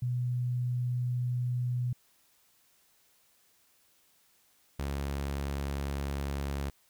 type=tone pair in turn; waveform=sine / sawtooth; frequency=123.47 / 69.96 Hz; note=B2 / C#2; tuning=0 / +17 cents; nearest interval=minor seventh; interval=983 cents; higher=first; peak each=-28 dBFS; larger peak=neither; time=0.02-1.93 / 4.79-6.7 s; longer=neither; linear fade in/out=5 ms; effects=white hiss -67 dBFS RMS until 6.89 s